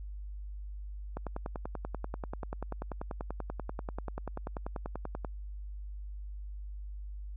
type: click train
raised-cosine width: 1 ms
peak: -23 dBFS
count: 43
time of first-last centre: 1.17-5.248 s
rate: 10.3 Hz
effects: added 50 Hz sine -39 dBFS peak until 7.36 s